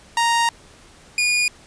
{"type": "tone pair in turn", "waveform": "sawtooth", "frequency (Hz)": [932.3, 2442], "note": ["A#5", "D#7"], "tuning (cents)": [0, -33], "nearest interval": "octave + perfect fourth", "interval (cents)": 1667, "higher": "second", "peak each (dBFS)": [-12, -13], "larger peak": "first", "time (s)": [[0.17, 0.49], [1.18, 1.48]], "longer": "first", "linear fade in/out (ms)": 2, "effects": ["pink hiss -48 dBFS RMS until 1.66 s", "resampled to 22050 Hz"]}